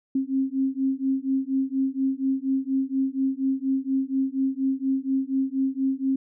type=beating tone pair; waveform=sine; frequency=265.3 / 269.5 Hz; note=C4 / C#4; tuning=+24 / -49 cents; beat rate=4.2 Hz; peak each=-25 dBFS; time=0.15-6.16 s; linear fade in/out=5 ms; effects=none